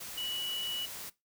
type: tone in noise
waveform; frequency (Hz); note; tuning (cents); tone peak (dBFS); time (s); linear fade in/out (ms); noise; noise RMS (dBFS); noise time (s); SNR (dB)
sine; 2942; F#7; -11; -34; 0.17-0.86; 10; white; -43; 0-1.1; +6
effects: noise-tail reverb RT60 0.2 s tail -19 dB re dry